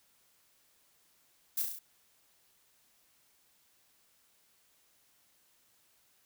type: noise with echo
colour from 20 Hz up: violet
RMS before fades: -32 dBFS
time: 1.57-1.62 s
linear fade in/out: 5 ms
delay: 34 ms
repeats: 5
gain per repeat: -3 dB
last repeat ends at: 1.79 s
effects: white hiss -69 dBFS RMS until 6.25 s